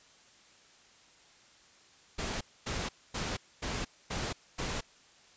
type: noise bursts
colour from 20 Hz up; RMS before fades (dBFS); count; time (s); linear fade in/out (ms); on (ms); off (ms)
pink; -35; 6; 2.18-4.81; 10; 230; 250
effects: white hiss -60 dBFS RMS until 5.36 s + resampled to 16000 Hz